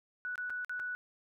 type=tone with dropouts; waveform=sine; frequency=1478 Hz; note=F#6; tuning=2 cents flat; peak=-35 dBFS; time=0.25-0.95 s; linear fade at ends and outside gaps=0 ms; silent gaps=0.356-0.379 / 0.497-0.503 / 0.647-0.695 / 0.795-0.799 s; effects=none